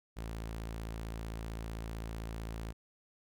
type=tone; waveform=sawtooth; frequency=55.6 Hz; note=A1; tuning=19 cents sharp; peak=-35 dBFS; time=0.16-2.73 s; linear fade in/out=20 ms; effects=none